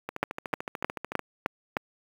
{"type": "two click trains", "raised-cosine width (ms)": 0.5, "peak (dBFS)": [-9, -18], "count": [6, 16], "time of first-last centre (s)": [[0.23, 1.768], [0.09, 1.193]], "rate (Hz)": [3.25, 13.6], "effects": ["high-pass 150 Hz 12 dB/octave", "7-bit"]}